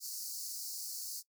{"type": "high-pass noise", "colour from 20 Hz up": "pink", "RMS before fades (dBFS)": -42, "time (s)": [0, 1.23], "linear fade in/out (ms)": 50, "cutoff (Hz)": 4400, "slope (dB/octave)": 96, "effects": ["noise-tail reverb RT60 0.1 s tail -19 dB re dry"]}